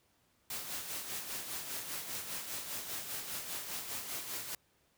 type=noise with tremolo; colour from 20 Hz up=white; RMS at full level=-39 dBFS; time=0.5-4.55 s; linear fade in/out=2 ms; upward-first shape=sine; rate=5 Hz; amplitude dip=50%; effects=pink hiss -72 dBFS RMS until 4.97 s + high-pass 60 Hz 12 dB/octave